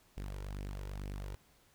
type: tone with flanger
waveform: sawtooth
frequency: 49 Hz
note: G1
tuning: in tune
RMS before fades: -42 dBFS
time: 0.17-1.35 s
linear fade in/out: 0 ms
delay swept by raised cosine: 0.36 to 2.16 ms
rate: 2.2 Hz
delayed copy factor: +0.55
effects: pink hiss -67 dBFS RMS until 1.74 s